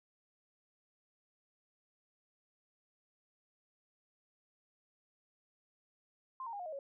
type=tone with pitch steps; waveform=sine; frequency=1046.5 / 921.6 / 811.6 / 714.8 / 629.5 / 554.4 Hz; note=C6 / A#5 / G#5 / F5 / D#5 / C#5; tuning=0 / -20 / -40 / +40 / +20 / 0 cents; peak=-40 dBFS; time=6.4-6.79 s; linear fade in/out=2 ms; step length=65 ms; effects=none